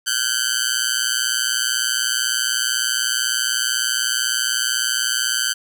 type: tone with amplitude modulation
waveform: 10% pulse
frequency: 1534 Hz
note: G6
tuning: 38 cents flat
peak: -6 dBFS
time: 0.06-5.54 s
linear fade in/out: 20 ms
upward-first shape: sine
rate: 120 Hz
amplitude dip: 95%
effects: none